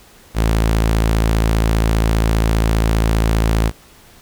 sawtooth tone, 55 Hz, A1, in tune, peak -9 dBFS, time 0.34-3.72 s, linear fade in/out 50 ms, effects pink hiss -46 dBFS RMS until 4.21 s

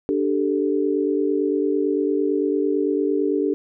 sine chord, D suspended fourth, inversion none, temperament just, 293.7 / 391.6 / 440.5 Hz, D4 / G4 / A4, 0 / -2 / +2 cents, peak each -22 / -22 / -24 dBFS, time 0.09-3.54 s, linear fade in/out 0 ms, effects none

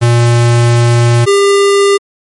square tone pair in turn, 118.8 / 399.6 Hz, A#2 / G4, +33 / +33 cents, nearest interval octave + major sixth, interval 2100 cents, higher second, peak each -6 dBFS, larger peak neither, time 0.01-1.26 / 1.26-1.98 s, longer first, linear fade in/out 20 ms, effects MP3 48 kbps

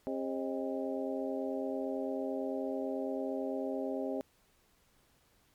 harmonic tone with a mistuned harmonic, 133.8 Hz, C3, 39 cents sharp, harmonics 2 / 3 / 4 / 5 / 6, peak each -37 / -39 / -39 / -40 / -47 dBFS, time 0.07-4.21 s, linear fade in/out 0 ms, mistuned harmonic 5, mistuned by -120 cents, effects pink hiss -69 dBFS RMS until 5.54 s + MP3 96 kbps

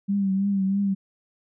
sine tone with vibrato, 196 Hz, G3, in tune, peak -20 dBFS, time 0.08-0.95 s, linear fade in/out 20 ms, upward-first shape triangle, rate 3.1 Hz, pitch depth 56 cents each way, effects none

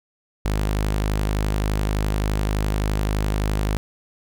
sawtooth tone, 51.7 Hz, G#1, 7 cents flat, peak -16 dBFS, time 0.45-3.77 s, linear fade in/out 0 ms, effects none

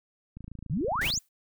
click train, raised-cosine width 5 ms, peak -29 dBFS, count 23, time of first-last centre 0.37-1.176 s, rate 27.3 Hz
sine exponential sweep, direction up, 120.8 to 7459 Hz, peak -26 dBFS, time 0.7-1.19 s, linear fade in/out 10 ms
pink noise, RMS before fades -36 dBFS, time 1.01-1.11 s, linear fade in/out 5 ms
blue noise with exponential decay, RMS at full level -35 dBFS, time 1.05-1.29 s, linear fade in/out 5 ms, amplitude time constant 52 ms
effects none

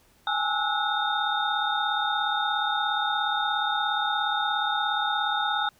sine tone cluster, 814 / 851 / 1305 / 1456 / 3658 Hz, G#5 / G#5 / E6 / F#6 / A#7, -35 / +42 / -18 / -28 / -33 cents, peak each -30 dBFS, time 0.27-5.69 s, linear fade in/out 2 ms, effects pink hiss -61 dBFS RMS until 5.79 s

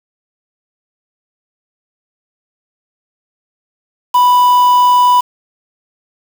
triangle tone with quantisation, 987.8 Hz, B5, in tune, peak -4 dBFS, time 4.14-5.21 s, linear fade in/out 10 ms, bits 4, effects none

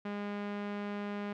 sawtooth tone with low-pass filter, 204.5 Hz, G#3, 26 cents flat, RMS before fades -38 dBFS, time 0.05-1.33 s, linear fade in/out 5 ms, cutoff 2400 Hz, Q 0.99, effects none

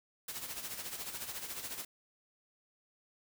white noise with tremolo, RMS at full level -40 dBFS, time 0.28-1.85 s, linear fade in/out 5 ms, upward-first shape sine, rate 14 Hz, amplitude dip 60%, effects none

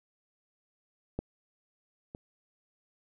clicks, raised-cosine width 2 ms, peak -19 / -28 dBFS, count 2, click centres 1.19 / 2.149 s, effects none

